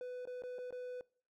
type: tone with dropouts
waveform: triangle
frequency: 498.3 Hz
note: B4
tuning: 15 cents sharp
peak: -39 dBFS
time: 0.01-1.01 s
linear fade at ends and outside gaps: 1 ms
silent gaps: 0.254-0.273 / 0.422-0.436 / 0.584-0.588 / 0.707-0.725 s
effects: noise-tail reverb RT60 0.5 s tail -23 dB re dry